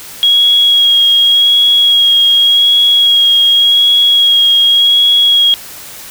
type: tone with vibrato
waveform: sine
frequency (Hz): 3300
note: G#7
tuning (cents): -12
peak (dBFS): -5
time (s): 0.23-5.54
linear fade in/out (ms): 0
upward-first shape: sine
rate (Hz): 0.87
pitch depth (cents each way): 16
effects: white hiss -30 dBFS RMS until 6.1 s